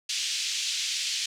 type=band-pass noise; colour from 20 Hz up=pink; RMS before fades=-30 dBFS; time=0.09-1.26 s; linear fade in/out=5 ms; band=2800 to 6900 Hz; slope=24 dB/octave; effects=none